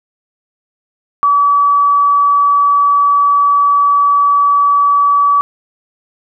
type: tone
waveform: sine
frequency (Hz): 1145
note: D6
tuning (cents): -44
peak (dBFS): -7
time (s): 1.23-5.41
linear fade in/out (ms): 0
effects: none